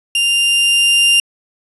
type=tone with level ramp; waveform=40% pulse; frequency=2794 Hz; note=F7; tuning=in tune; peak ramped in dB=-11 to -7 dBFS; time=0.15-1.2 s; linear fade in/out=2 ms; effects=resampled to 32000 Hz